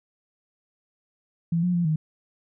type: tone with pitch steps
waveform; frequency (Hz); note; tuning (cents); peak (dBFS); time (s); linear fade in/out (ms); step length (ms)
sine; 167.8 / 178.6 / 173 / 156.2; E3 / F3 / F3 / D#3; +31 / +39 / -16 / +7; -20; 1.52-1.96; 5; 110
effects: none